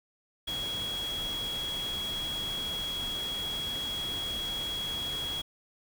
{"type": "tone in noise", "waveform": "sine", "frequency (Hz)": 3322, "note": "G#7", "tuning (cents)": 0, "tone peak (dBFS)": -32, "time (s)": [0.47, 5.42], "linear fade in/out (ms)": 10, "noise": "pink", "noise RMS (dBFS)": -41, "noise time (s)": [0.47, 5.42], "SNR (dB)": 6, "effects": []}